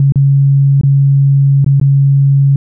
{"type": "tone with dropouts", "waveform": "sine", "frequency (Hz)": 138.59, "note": "C#3", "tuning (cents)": 0, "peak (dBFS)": -5, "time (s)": [0, 2.56], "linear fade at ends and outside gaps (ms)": 2, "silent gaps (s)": [[0.122, 0.157], [0.812, 0.834], [1.645, 1.663], [1.799, 1.813]], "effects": []}